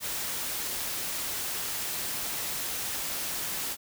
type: noise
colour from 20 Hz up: white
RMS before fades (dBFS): -33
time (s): 0-3.77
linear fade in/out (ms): 50
effects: none